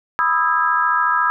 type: chord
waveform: sine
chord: E major seventh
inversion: second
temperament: equal with one note detuned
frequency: 987.8 / 1244.5 / 1318.5 / 1636.5 Hz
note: B5 / D#6 / E6 / G#6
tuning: 0 / 0 / 0 / -26 cents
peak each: -20 dBFS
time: 0.19-1.3 s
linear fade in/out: 0 ms
effects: none